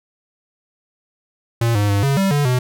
square tone with pitch steps, 116.5 / 102.9 / 100.6 / 138.3 / 194.4 / 145 / 125.9 Hz, A#2 / G#2 / G2 / C#3 / G3 / D3 / B2, -1 / -16 / +45 / -4 / -14 / -22 / +34 cents, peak -15 dBFS, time 1.61-2.59 s, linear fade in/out 5 ms, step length 140 ms, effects none

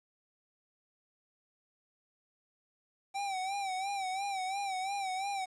square tone with vibrato, 774 Hz, G5, 22 cents flat, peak -34 dBFS, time 3.14-5.46 s, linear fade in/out 20 ms, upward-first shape sine, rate 2.9 Hz, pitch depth 75 cents each way, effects resampled to 22050 Hz + 10-bit

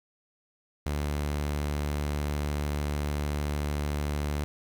sawtooth tone, 73.42 Hz, D2, in tune, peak -24 dBFS, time 0.86-4.44 s, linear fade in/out 0 ms, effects 9-bit

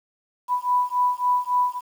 sine beating tone pair, 987.8 / 991.4 Hz, B5 / B5, 0 / +6 cents, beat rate 3.6 Hz, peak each -22 dBFS, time 0.48-1.81 s, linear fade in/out 50 ms, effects 8-bit

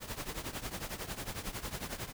pink noise with tremolo, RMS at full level -37 dBFS, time 0-2.13 s, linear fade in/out 50 ms, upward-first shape triangle, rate 11 Hz, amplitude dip 85%, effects none

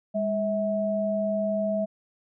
sine tone pair together, 203.9 / 647.3 Hz, G#3 / E5, -32 / -32 cents, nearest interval octave + minor sixth, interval 2000 cents, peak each -28 / -25 dBFS, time 0.14-1.86 s, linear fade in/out 20 ms, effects none

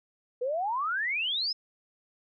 sine exponential sweep, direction up, 475.4 to 5274 Hz, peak -27 dBFS, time 0.41-1.53 s, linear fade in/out 10 ms, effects none

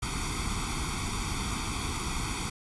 pink noise with comb filter, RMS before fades -32 dBFS, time 0.02-2.5 s, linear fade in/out 10 ms, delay 0.87 ms, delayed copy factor +1, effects resampled to 24000 Hz

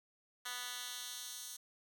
10% pulse tone with high-pass filter sweep, 246.9 Hz, B3, in tune, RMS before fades -45 dBFS, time 0.45-1.57 s, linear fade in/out 10 ms, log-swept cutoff 1900 to 5900 Hz, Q 0.93, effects none

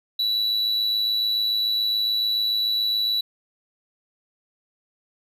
triangle tone with amplitude modulation, 3939 Hz, B7, 5 cents flat, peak -17 dBFS, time 0.19-3.21 s, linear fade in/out 5 ms, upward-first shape sine, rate 107 Hz, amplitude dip 40%, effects none

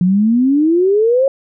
sine exponential sweep, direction up, 174.61 to 554.4 Hz, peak -9 dBFS, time 0.01-1.28 s, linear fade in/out 2 ms, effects none

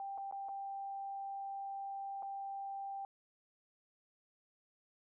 sine tone with dropouts, 788 Hz, G5, 9 cents sharp, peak -40 dBFS, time 0-3.05 s, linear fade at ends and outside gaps 1 ms, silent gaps 0.177-0.181 / 0.312-0.324 / 0.486-0.49 / 2.224-2.229 s, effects none

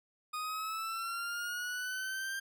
40% pulse linear sweep, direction up, 1234 to 1589 Hz, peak -35 dBFS, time 0.33-2.4 s, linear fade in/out 10 ms, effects none

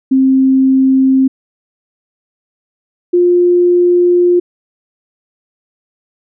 sine tone pair in turn, 264.7 / 353.3 Hz, C4 / F4, +20 / +20 cents, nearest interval perfect fourth, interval 500 cents, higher second, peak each -6 dBFS, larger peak neither, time 0.11-1.28 / 3.13-4.4 s, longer second, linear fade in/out 10 ms, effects none

